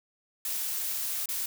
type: noise with dropouts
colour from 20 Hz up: blue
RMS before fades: -32 dBFS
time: 0.45-1.46 s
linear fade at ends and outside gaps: 2 ms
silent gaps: 1.258-1.288 s
effects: none